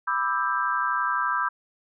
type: chord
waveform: sine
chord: E minor seventh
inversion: second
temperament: just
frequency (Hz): 988.9 / 1186.7 / 1318.5 / 1582.2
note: B5 / D6 / E6 / G6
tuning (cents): +2 / +18 / 0 / +16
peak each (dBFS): -28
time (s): 0.07-1.49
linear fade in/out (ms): 10
effects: none